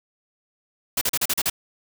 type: noise bursts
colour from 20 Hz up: white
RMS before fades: -22 dBFS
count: 7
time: 0.97-1.499 s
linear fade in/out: 5 ms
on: 43 ms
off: 38 ms
effects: none